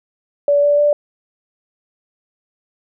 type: tone with pitch steps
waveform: sine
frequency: 575 / 581 / 587.1 Hz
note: D5 / D5 / D5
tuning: -37 / -19 / -1 cents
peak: -10 dBFS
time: 0.48-0.93 s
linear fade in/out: 2 ms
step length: 150 ms
effects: none